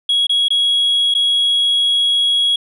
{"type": "tone with dropouts", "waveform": "sine", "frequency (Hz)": 3322, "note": "G#7", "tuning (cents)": 0, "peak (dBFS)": -10, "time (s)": [0.09, 2.56], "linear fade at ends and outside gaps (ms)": 5, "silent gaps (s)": [[0.269, 0.294], [0.484, 0.504], [1.141, 1.149]], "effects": ["tanh soft clip ceiling -10 dBFS"]}